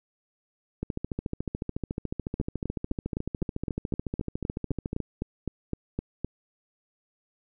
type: two click trains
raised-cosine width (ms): 3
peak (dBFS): -17 / -16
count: 59 / 16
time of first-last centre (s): 0.83-5.003 / 2.4-6.246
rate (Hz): 13.9 / 3.9
effects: none